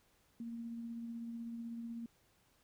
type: tone with tremolo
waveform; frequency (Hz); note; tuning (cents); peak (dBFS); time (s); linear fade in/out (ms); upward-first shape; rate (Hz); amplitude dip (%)
sine; 232.2; A#3; -7; -40; 0.4-2.06; 2; triangle; 16; 30
effects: pink hiss -72 dBFS RMS until 2.63 s